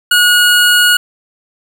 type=tone; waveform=25% pulse; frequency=1449 Hz; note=F#6; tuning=37 cents flat; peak=-3 dBFS; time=0.11-0.97 s; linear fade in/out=5 ms; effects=7-bit